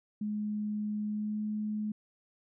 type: tone with pitch glide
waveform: sine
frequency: 210.4 to 212.4 Hz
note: G#3 to G#3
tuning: +23 to +39 cents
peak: -31 dBFS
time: 0.21-1.92 s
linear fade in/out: 5 ms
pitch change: +16 cents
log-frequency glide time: 1.06-1.42 s
effects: none